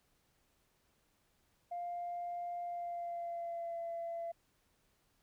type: tone with pitch glide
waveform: sine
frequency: 700 to 675.8 Hz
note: F5 to E5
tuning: +4 to +43 cents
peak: -37 dBFS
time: 1.71-4.32 s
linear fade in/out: 10 ms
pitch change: -61 cents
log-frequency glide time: 2.63-3.82 s
effects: tanh soft clip ceiling -34 dBFS + pink hiss -75 dBFS RMS until 5.22 s